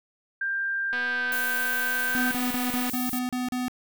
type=tone with pitch glide; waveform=sine; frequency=1588 to 1552.6 Hz; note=G6 to G6; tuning=+22 to -17 cents; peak=-25 dBFS; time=0.41-2.32 s; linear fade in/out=5 ms; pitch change=-39 cents; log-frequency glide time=1.02-1.24 s
type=click train; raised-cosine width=0.3 ms; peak=-20 dBFS; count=485; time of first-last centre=0.93-2.897 s; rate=246 Hz
type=noise; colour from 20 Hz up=violet; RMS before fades=-33 dBFS; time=1.32-3.19 s; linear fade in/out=2 ms
type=tone bursts; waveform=square; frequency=250.4 Hz; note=B3; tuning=24 cents sharp; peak=-27 dBFS; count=8; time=2.15-3.682 s; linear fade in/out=0 ms; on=160 ms; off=36 ms
effects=none